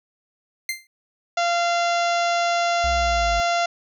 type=tone with exponential decay; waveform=sawtooth; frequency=2089 Hz; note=C7; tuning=3 cents flat; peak=-17 dBFS; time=0.69-0.87 s; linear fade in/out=2 ms; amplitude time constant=38 ms
type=harmonic tone; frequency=690 Hz; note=F5; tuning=21 cents flat; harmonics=1 / 2 / 3 / 4 / 5 / 6 / 7 / 8 / 9 / 10; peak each=-20 / -26 / -30 / -32 / -34 / -36 / -37 / -38 / -39 / -40 dBFS; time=1.37-3.66 s; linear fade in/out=5 ms
type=linear sweep; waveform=triangle; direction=down; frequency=66.4 to 50.8 Hz; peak=-23 dBFS; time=2.84-3.4 s; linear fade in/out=0 ms
effects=none